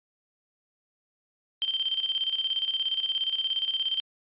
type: tone with tremolo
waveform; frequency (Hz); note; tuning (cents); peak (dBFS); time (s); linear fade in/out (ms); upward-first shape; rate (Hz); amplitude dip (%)
sine; 3136; G7; 0; -23; 1.62-4; 0; square; 17; 65
effects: resampled to 8000 Hz